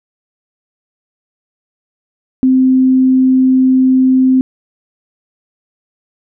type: tone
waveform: sine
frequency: 259.6 Hz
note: C4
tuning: 13 cents flat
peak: -6 dBFS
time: 2.43-4.41 s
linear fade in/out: 0 ms
effects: none